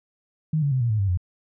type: tone with pitch steps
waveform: sine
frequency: 156.2 / 142.41 / 129.84 / 118.38 / 107.93 / 98.4 / 89.71 Hz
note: D#3 / C#3 / C3 / A#2 / A2 / G2 / F2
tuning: +7 / +47 / -13 / +27 / -33 / +7 / +47 cents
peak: -19 dBFS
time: 0.53-1.174 s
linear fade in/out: 5 ms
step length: 92 ms
effects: none